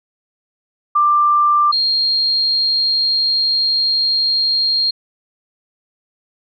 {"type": "tone pair in turn", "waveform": "sine", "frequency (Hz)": [1184, 4224], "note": ["D6", "C8"], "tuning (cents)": [14, 16], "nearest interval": "octave + minor seventh", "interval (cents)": 2202, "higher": "second", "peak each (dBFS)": [-10, -13], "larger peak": "first", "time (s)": [[0.95, 1.72], [1.72, 4.91]], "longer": "second", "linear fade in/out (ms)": 10, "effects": []}